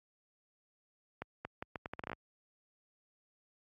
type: accelerating click train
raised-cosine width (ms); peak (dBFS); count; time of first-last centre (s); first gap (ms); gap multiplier
0.5; -24; 12; 1.22-2.132; 230; 0.76
effects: high-pass 60 Hz 12 dB/octave + AAC 48 kbps